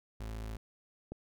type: tone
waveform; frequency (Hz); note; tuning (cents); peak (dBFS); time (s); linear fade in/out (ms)
35% pulse; 54.6; A1; -13; -37; 0.2-0.57; 5
type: click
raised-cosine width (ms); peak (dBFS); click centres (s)
2; -28; 1.12
effects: none